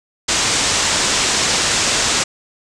white low-pass noise, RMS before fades -17 dBFS, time 0.28-2.24 s, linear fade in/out 10 ms, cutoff 8100 Hz, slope 48 dB/octave, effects none

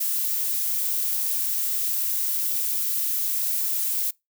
violet noise, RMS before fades -25 dBFS, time 0-4.11 s, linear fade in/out 10 ms, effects noise-tail reverb RT60 0.2 s tail -24 dB re dry

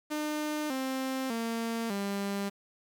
sawtooth tone with pitch steps, 302.4 / 263.3 / 229.2 / 199.51 Hz, D#4 / C4 / A#3 / G3, -49 / +11 / -29 / +31 cents, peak -27 dBFS, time 0.1-2.5 s, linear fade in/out 20 ms, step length 600 ms, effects 9-bit

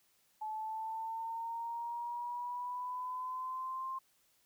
sine linear sweep, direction up, 861 to 1057 Hz, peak -37 dBFS, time 0.41-3.99 s, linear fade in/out 10 ms, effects white hiss -72 dBFS RMS until 4.45 s

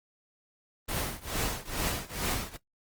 pink noise with tremolo, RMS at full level -29 dBFS, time 0.88-2.57 s, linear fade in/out 10 ms, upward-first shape triangle, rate 2.3 Hz, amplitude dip 95%, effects noise-tail reverb RT60 0.1 s tail -17 dB re dry + Opus 24 kbps

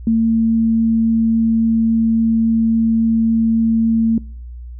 sine tone, 225.9 Hz, A3, 46 cents sharp, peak -11 dBFS, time 0.07-4.18 s, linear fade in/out 2 ms, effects noise-tail reverb RT60 0.6 s tail -25 dB re dry + added 60 Hz sine -29 dBFS peak until 4.79 s

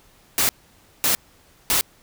white noise bursts, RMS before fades -19 dBFS, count 3, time 0.38-1.81 s, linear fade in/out 0 ms, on 110 ms, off 550 ms, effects pink hiss -55 dBFS RMS until 2.02 s

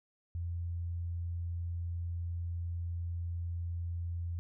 sine tone, 85.7 Hz, F2, 32 cents flat, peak -34 dBFS, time 0.35-4.39 s, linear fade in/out 0 ms, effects none

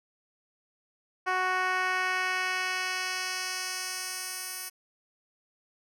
10% pulse tone with band-pass filter sweep, 370 Hz, F#4, in tune, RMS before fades -31 dBFS, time 1.26-4.7 s, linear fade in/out 20 ms, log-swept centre 1100 to 12000 Hz, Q 0.87, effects none

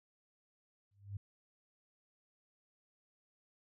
sine tone with exponential growth, 100 Hz, G2, 35 cents sharp, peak -36 dBFS, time 0.91-1.17 s, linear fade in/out 5 ms, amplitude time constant 55 ms, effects none

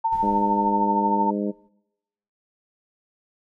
sine tone with tremolo, 900 Hz, A5, 39 cents sharp, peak -17 dBFS, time 0.04-1.31 s, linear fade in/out 10 ms, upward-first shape triangle, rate 13 Hz, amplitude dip 55%
brown noise with exponential decay, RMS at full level -36 dBFS, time 0.12-1.69 s, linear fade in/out 5 ms, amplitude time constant 340 ms
harmonic tone, 102.6 Hz, G#2, 21 cents flat, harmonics 2 / 3 / 4 / 5 / 6, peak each -25 / -29 / -31 / -33 / -35 dBFS, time 0.22-1.52 s, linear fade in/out 20 ms
effects noise-tail reverb RT60 0.9 s tail -24 dB re dry

